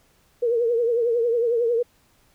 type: tone with vibrato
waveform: sine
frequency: 469.5 Hz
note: A#4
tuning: 12 cents sharp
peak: -18 dBFS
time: 0.42-1.83 s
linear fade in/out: 10 ms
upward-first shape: triangle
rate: 11 Hz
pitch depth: 87 cents each way
effects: pink hiss -61 dBFS RMS until 2.34 s